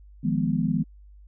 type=chord; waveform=sine; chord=F half-diminished seventh; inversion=third; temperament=equal; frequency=155.56 / 174.61 / 207.7 / 246.9 Hz; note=Eb3 / F3 / Ab3 / Cb4; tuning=0 / 0 / 0 / 0 cents; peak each=-27 dBFS; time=0.23-0.84 s; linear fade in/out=20 ms; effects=added 50 Hz sine -46 dBFS peak until 1.27 s